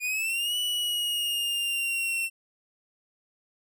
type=exponential two-way sweep; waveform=45% pulse; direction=up then down; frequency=2430 to 2960 to 2700 Hz; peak=-26 dBFS; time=0-2.3 s; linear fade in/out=50 ms; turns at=0.57 s; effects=none